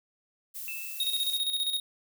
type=noise; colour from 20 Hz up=violet; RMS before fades=-39 dBFS; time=0.54-1.39 s; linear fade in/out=20 ms
type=tone with exponential decay; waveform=sine; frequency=2637 Hz; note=E7; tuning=in tune; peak=-35 dBFS; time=0.68-1.7 s; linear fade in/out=0 ms; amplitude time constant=220 ms
type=tone with tremolo; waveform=square; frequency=3744 Hz; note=A#7; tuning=7 cents sharp; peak=-26 dBFS; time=1-1.8 s; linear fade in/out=2 ms; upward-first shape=square; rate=15 Hz; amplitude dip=55%
effects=none